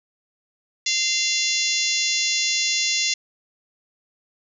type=harmonic tone; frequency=691 Hz; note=F5; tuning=19 cents flat; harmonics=3 / 4 / 5 / 6 / 7 / 8 / 9 / 10; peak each=-28 / -28 / -28 / -28 / -28 / -28 / -28 / -28 dBFS; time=0.86-3.14 s; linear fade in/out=5 ms; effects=none